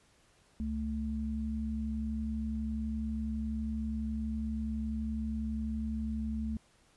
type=tone pair together; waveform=sine; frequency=69.3 / 220 Hz; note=C#2 / A3; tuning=0 / 0 cents; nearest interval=octave + minor sixth; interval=2000 cents; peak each=-36 / -34 dBFS; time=0.6-6.57 s; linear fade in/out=0 ms; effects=pink hiss -66 dBFS RMS until 6.96 s + resampled to 24000 Hz